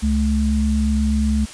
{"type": "tone pair together", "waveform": "sine", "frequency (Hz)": [68.9, 215.2], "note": ["C#2", "A3"], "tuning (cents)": [-10, -38], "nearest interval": "octave + minor sixth", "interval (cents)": 1972, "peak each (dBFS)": -18, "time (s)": [0.02, 1.46], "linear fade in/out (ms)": 20, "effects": ["white hiss -37 dBFS RMS until 1.53 s", "resampled to 22050 Hz"]}